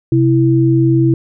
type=tone pair together; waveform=sine; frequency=130.56 / 329.6 Hz; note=C3 / E4; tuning=-3 / 0 cents; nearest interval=octave + major third; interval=1603 cents; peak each=-11 dBFS; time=0.12-1.14 s; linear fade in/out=2 ms; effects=none